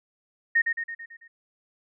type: tone with echo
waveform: sine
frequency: 1849 Hz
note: A#6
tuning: 15 cents flat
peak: -17 dBFS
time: 0.55-0.62 s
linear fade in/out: 10 ms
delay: 110 ms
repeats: 6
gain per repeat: -5 dB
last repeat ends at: 1.28 s
effects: none